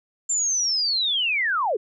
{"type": "linear sweep", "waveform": "sine", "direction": "down", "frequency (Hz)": [7340, 364.2], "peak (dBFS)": -20, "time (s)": [0.29, 1.77], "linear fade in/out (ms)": 10, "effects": []}